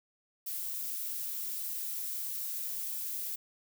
violet noise, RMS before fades -37 dBFS, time 0.46-3.36 s, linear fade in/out 10 ms, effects none

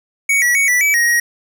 square tone with pitch steps, 2238 / 1936 / 2232 / 1966 / 2294 / 1880 / 1891 Hz, C#7 / B6 / C#7 / B6 / D7 / A#6 / A#6, +16 / -35 / +11 / -8 / -41 / +14 / +24 cents, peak -12 dBFS, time 0.29-1.2 s, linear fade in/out 5 ms, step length 130 ms, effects none

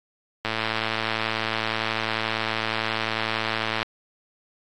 click train, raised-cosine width 0.3 ms, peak -9 dBFS, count 376, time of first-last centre 0.45-3.828 s, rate 111 Hz, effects AAC 48 kbps

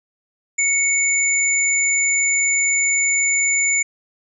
sine tone pair together, 2217 / 7044 Hz, C#7 / A8, 0 / +1 cents, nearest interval octave + minor sixth, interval 2001 cents, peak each -18 dBFS, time 0.58-3.83 s, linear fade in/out 10 ms, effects none

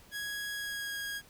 sawtooth tone with pitch glide, 1661.2 to 1641.2 Hz, G#6 to G#6, 0 to -21 cents, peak -32 dBFS, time 0.11-1.22 s, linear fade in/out 50 ms, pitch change -21 cents, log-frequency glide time 0.53-0.95 s, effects pink hiss -58 dBFS RMS until 1.29 s

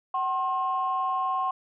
sine tone pair together, 755.2 / 1068 Hz, F#5 / C6, +35 / +35 cents, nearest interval tritone, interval 600 cents, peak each -28 / -25 dBFS, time 0.14-1.51 s, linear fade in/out 5 ms, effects tanh soft clip ceiling -18 dBFS

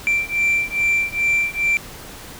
sine beating tone pair, 2349 / 2351.4 Hz, D7 / D7, 0 / +2 cents, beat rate 2.4 Hz, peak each -18 dBFS, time 0.07-1.77 s, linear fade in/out 0 ms, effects tanh soft clip ceiling -13 dBFS + pink hiss -37 dBFS RMS until 2.39 s

